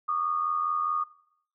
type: tone pair together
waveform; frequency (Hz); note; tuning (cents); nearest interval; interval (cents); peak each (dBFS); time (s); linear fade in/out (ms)
sine; 1139 / 1223.8; C#6 / D#6; +47 / -29; minor second; 124; -32 / -26; 0.08-1.04; 10
effects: noise-tail reverb RT60 0.7 s tail -20 dB re dry